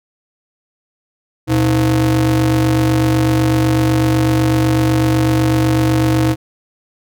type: ring-modulated tone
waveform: square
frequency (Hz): 98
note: G2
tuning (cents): 0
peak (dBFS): -9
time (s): 1.47-6.36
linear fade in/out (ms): 50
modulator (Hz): 220
effects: none